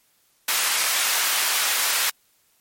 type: high-pass noise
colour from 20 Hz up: pink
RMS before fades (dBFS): -22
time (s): 0.48-2.1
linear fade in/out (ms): 5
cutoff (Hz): 1300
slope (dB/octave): 12
effects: white hiss -63 dBFS RMS until 2.6 s + MP3 64 kbps